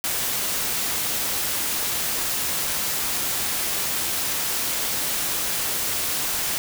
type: noise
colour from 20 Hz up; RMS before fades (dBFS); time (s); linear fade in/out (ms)
white; -25; 0.04-6.58; 0
effects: none